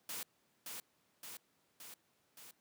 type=noise with echo; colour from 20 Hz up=white; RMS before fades=-43 dBFS; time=0.09-0.23 s; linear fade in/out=2 ms; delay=570 ms; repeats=4; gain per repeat=-3 dB; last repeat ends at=2.51 s; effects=pink hiss -75 dBFS RMS until 2.6 s + high-pass 150 Hz 12 dB/octave